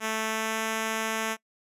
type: tone with pitch glide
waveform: 5% pulse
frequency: 220 to 221.5 Hz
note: A3 to A3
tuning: 0 to +12 cents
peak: -16 dBFS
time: 0-1.37 s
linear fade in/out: 50 ms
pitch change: +12 cents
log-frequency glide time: 0.29-0.61 s
effects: noise-tail reverb RT60 0.1 s tail -23 dB re dry + resampled to 32000 Hz